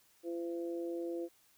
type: harmonic tone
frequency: 170 Hz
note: F3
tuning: 46 cents flat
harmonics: 2 / 3 / 4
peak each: -37 / -42 / -53 dBFS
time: 0.23-1.29 s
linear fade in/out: 50 ms
effects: white hiss -68 dBFS RMS until 1.57 s